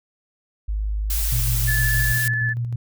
sine tone, 52 Hz, G#1, 3 cents sharp, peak -21 dBFS, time 0.68-2.13 s, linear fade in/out 10 ms
blue noise, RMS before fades -26 dBFS, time 1.1-2.28 s, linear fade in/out 2 ms
sine tone with tremolo, 118.9 Hz, A#2, 35 cents sharp, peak -21 dBFS, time 1.32-2.76 s, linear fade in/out 5 ms, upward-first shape square, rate 6.4 Hz, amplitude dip 35%
sine tone with vibrato, 1734 Hz, A6, 26 cents flat, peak -21 dBFS, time 1.67-2.54 s, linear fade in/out 20 ms, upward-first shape sine, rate 17 Hz, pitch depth 16 cents each way
effects none

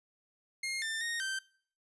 sawtooth tone with pitch steps, 2134 / 1790 / 1858 / 1557 Hz, C7 / A6 / A#6 / G6, +34 / +29 / -6 / -12 cents, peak -30 dBFS, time 0.63-1.39 s, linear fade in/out 5 ms, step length 190 ms, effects noise-tail reverb RT60 0.5 s tail -23 dB re dry + resampled to 24000 Hz

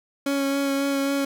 30% pulse tone with vibrato, 277.2 Hz, C#4, in tune, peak -19 dBFS, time 0.26-1.25 s, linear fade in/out 5 ms, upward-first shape sine, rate 3.7 Hz, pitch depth 14 cents each way, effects none

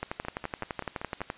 two click trains, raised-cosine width 0.5 ms, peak -16 / -21 dBFS, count 16 / 6, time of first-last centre 0.03-1.301 / 0.25-1.206 s, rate 11.8 / 5.23 Hz, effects white hiss -51 dBFS RMS until 1.37 s + resampled to 8000 Hz

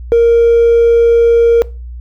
sine tone with hard clipping, 466.2 Hz, A#4, in tune, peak -5 dBFS, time 0.12-1.62 s, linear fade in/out 0 ms, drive 1 dB, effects noise-tail reverb RT60 0.3 s tail -21 dB re dry + added 60 Hz sine -24 dBFS peak until 2 s

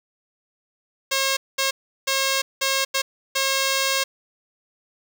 5% pulse tone bursts at uneven times, 540 Hz, C#5, 45 cents flat, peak -8 dBFS, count 6, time 1.11-1.37 / 1.58-1.71 / 2.07-2.42 / 2.61-2.85 / 2.94-3.02 / 3.35-4.04 s, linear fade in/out 10 ms, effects none

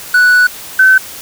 triangle / sine tone pair in turn, 1480 / 1528.7 Hz, F#6 / G6, 0 / -44 cents, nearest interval minor second, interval 56 cents, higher second, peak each -3 dBFS, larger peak neither, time 0.14-0.47 / 0.79-0.98 s, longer first, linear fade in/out 5 ms, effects white hiss -29 dBFS RMS until 1.21 s

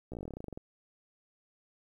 slowing click train, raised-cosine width 2 ms, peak -28 dBFS, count 17, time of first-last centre 0.12-0.575 s, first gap 15 ms, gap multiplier 1.08, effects 11-bit

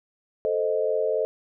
sine chord, A diminished, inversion none, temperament equal, 440 / 523.3 / 622.3 Hz, A4 / C5 / Eb5, 0 / 0 / 0 cents, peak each -25 / -27 / -26 dBFS, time 0.45-1.25 s, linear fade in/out 0 ms, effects none

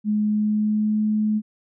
sine tone with pitch glide, 211 to 213.7 Hz, G#3 to G#3, +28 to +50 cents, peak -18 dBFS, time 0.04-1.42 s, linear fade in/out 50 ms, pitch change +22 cents, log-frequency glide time 0.23-1 s, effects none

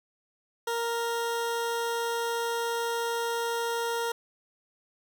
20% pulse tone, 466.2 Hz, A#4, in tune, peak -23 dBFS, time 0.67-4.12 s, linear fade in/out 5 ms, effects none

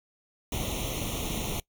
pink noise with comb filter, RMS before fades -32 dBFS, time 0.52-1.6 s, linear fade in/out 2 ms, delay 0.31 ms, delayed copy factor +0.9, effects noise-tail reverb RT60 0.1 s tail -21 dB re dry

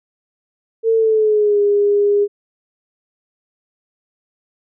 sine tone with pitch glide, 450.6 to 408.5 Hz, A4 to G#4, +41 to -29 cents, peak -11 dBFS, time 0.83-2.28 s, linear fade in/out 50 ms, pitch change -170 cents, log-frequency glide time 0.94-1.6 s, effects none

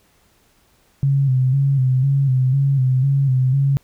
sine tone with vibrato, 133.6 Hz, C3, 36 cents sharp, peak -13 dBFS, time 1.03-3.77 s, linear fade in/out 0 ms, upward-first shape square, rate 2 Hz, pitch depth 60 cents each way, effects pink hiss -58 dBFS RMS until 3.83 s

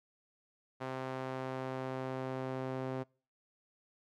sawtooth tone with band-pass filter sweep, 130.81 Hz, C3, in tune, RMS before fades -39 dBFS, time 0.8-3.04 s, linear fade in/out 20 ms, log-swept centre 850 to 490 Hz, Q 0.75, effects noise-tail reverb RT60 0.4 s tail -26 dB re dry

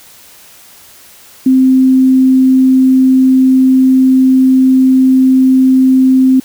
sine tone, 260.8 Hz, C4, 5 cents flat, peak -4 dBFS, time 1.46-6.4 s, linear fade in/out 5 ms, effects white hiss -39 dBFS RMS until 6.44 s

